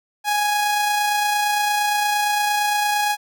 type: tone with amplitude modulation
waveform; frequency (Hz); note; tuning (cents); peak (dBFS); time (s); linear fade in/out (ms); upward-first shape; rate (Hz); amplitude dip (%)
sawtooth; 830.6; G#5; 0; -13; 0.24-3.17; 50; sine; 28.7; 25
effects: none